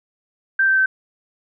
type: tone with pitch steps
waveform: sine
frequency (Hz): 1568 / 1555.4 / 1542.8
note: G6 / G6 / G6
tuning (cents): 0 / -14 / -28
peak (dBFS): -13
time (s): 0.59-0.86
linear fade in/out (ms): 5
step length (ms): 90
effects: none